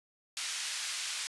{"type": "band-pass noise", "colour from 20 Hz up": "white", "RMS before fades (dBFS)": -37, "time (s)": [0.37, 1.27], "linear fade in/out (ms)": 0, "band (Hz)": [1700, 6800], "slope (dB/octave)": 12, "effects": ["resampled to 24000 Hz"]}